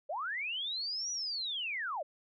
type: linear two-way sweep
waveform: sine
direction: up then down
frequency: 526 to 5900 to 526 Hz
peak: -34 dBFS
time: 0.09-2.03 s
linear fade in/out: 10 ms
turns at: 1.11 s
effects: none